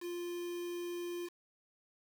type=tone with quantisation; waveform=triangle; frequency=349.2 Hz; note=F4; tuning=in tune; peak=-36 dBFS; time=0-1.3 s; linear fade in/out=50 ms; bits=8; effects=none

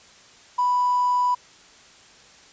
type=tone with hard clipping; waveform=triangle; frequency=988 Hz; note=B5; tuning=in tune; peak=-18 dBFS; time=0.58-1.35 s; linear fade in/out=10 ms; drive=3 dB; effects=white hiss -50 dBFS RMS until 2.52 s + resampled to 16000 Hz

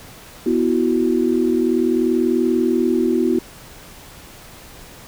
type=chord; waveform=sine; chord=B suspended fourth; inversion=none; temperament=equal; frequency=246.9 / 329.6 / 370 Hz; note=B3 / E4 / F#4; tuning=0 / 0 / 0 cents; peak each=-19 dBFS; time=0.46-3.39 s; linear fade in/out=5 ms; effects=pink hiss -41 dBFS RMS until 5.07 s

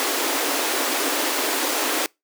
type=high-pass noise; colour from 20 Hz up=pink; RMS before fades=-23 dBFS; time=0-2.06 s; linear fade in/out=0 ms; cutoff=260 Hz; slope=96 dB/octave; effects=noise-tail reverb RT60 0.2 s tail -25 dB re dry

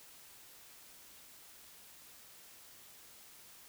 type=silence; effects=white hiss -57 dBFS RMS until 3.68 s

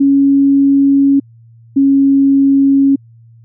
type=tone pair in turn; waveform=sine; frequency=277.2 / 275 Hz; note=C#4 / C#4; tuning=0 / -14 cents; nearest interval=unison; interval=14 cents; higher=first; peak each=-6 dBFS; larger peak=neither; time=0-1.2 / 1.76-2.96 s; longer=neither; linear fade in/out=10 ms; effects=added 115 Hz sine -39 dBFS peak until 3.44 s

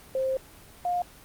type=tone pair in turn; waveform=sine; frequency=527 / 710.2 Hz; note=C5 / F5; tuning=+12 / +29 cents; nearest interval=perfect fourth; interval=517 cents; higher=second; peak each=-24 dBFS; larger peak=neither; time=0.15-0.37 / 0.85-1.02 s; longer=first; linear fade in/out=2 ms; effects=pink hiss -50 dBFS RMS until 1.24 s + Opus 24 kbps

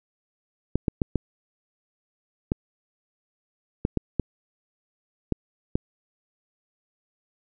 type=clicks; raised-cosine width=3 ms; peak=-9 dBFS; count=10; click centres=0.756 / 0.882 / 1.018 / 1.157 / 2.519 / 3.851 / 3.973 / 4.197 / 5.323 / 5.755 s; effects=none

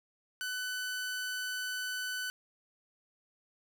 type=tone; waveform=sawtooth; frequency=1500 Hz; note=F#6; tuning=23 cents sharp; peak=-31 dBFS; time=0.41-2.3 s; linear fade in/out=0 ms; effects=none

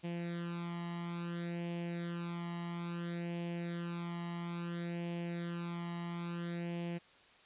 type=tone with flanger; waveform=sawtooth; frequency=171.7 Hz; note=F3; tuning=29 cents flat; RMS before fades=-40 dBFS; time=0.03-6.99 s; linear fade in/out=20 ms; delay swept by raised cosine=0.37 to 1 ms; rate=0.59 Hz; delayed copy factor=+0.75; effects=white hiss -62 dBFS RMS until 7.45 s + resampled to 8000 Hz

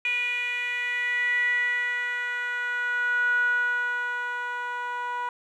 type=tone with band-pass filter sweep; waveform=10% pulse; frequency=487.9 Hz; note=B4; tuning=21 cents flat; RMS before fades=-27 dBFS; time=0.05-5.29 s; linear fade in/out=2 ms; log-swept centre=2400 to 1100 Hz; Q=9.7; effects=none

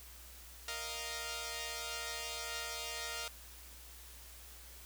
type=chord; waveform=5% pulse; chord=Bb suspended fourth; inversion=none; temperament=equal; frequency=466.2 / 622.3 / 698.5 Hz; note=Bb4 / Eb5 / F5; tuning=0 / 0 / 0 cents; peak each=-33 dBFS; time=0.68-3.28 s; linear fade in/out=2 ms; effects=added 60 Hz sine -55 dBFS peak until 4.85 s + white hiss -55 dBFS RMS until 4.85 s

